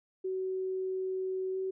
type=tone with pitch glide; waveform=sine; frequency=376 to 379.3 Hz; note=F#4 to F#4; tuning=+28 to +43 cents; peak=-31 dBFS; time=0.24-1.71 s; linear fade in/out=10 ms; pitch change=+15 cents; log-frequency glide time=1.52-1.57 s; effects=none